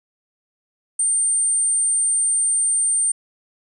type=tone; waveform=sine; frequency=8870 Hz; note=C#9; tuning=in tune; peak=-16 dBFS; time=0.99-3.12 s; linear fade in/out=5 ms; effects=none